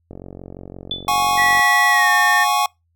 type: click train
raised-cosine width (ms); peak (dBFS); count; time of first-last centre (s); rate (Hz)
2; -21; 69; 0.11-1.595; 45.8
type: tone with exponential decay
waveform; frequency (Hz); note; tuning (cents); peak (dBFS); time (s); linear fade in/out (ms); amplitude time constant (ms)
sine; 3484; A7; -18; -18; 0.91-1.12; 2; 44
type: chord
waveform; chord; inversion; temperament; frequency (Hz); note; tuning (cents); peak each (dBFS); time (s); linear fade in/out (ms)
square; F# suspended second; none; equal with one note detuned; 721.4 / 830.6 / 1108.7; F#5 / G#5 / C#6; -44 / 0 / 0; -23 / -20 / -19; 1.08-2.66; 2
type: tone with pitch glide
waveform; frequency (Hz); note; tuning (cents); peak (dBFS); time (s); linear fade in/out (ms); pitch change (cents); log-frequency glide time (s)
sine; 1946 to 1815.7; B6 to A#6; -26 to -46; -15; 1.37-2.45; 20; -120; 1.9-2.1
effects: noise-tail reverb RT60 0.2 s tail -26 dB re dry + added 84 Hz sine -63 dBFS peak until 2.95 s